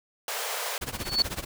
pink high-pass noise, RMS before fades -32 dBFS, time 0.28-0.78 s, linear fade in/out 2 ms, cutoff 430 Hz, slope 96 dB/octave
pink noise with tremolo, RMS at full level -31 dBFS, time 0.81-1.45 s, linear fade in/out 10 ms, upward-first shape sine, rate 16 Hz, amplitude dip 85%
sine tone with exponential growth, 4435 Hz, C#8, in tune, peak -16 dBFS, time 0.96-1.22 s, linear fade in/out 1 ms, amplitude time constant 55 ms
effects none

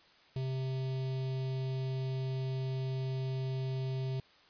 square tone with notch filter, 131.4 Hz, C3, 8 cents sharp, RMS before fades -35 dBFS, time 0.36-4.2 s, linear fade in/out 2 ms, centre 1400 Hz, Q 0.52, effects white hiss -62 dBFS RMS until 4.49 s + resampled to 11025 Hz

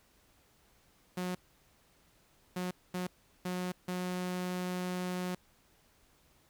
sawtooth tone bursts at uneven times, 181.2 Hz, F#3, 36 cents flat, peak -30 dBFS, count 5, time 1.17-1.35 / 2.56-2.71 / 2.94-3.07 / 3.45-3.72 / 3.88-5.35 s, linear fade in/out 5 ms, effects pink hiss -67 dBFS RMS until 6.49 s

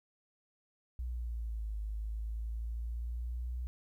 sine linear two-way sweep, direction down then up, 61.74 to 52.2 to 61.74 Hz, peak -35 dBFS, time 0.99-3.67 s, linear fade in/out 0 ms, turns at 1.78 s, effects 12-bit

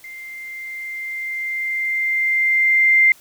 sine tone with level ramp, 2093 Hz, C7, in tune, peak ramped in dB -33 to -9 dBFS, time 0.04-3.12 s, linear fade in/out 2 ms, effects white hiss -49 dBFS RMS until 3.2 s

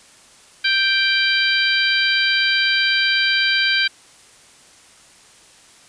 harmonic tone, 784 Hz, G5, in tune, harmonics 2 / 3 / 4 / 5 / 6, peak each -19 / -21 / -22 / -23 / -24 dBFS, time 0.64-3.88 s, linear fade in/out 10 ms, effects white hiss -48 dBFS RMS until 5.88 s + resampled to 22050 Hz

